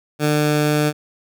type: tone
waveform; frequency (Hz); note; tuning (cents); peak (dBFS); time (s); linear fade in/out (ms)
15% pulse; 149.8; D3; +35; -9; 0.19-0.93; 50
effects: none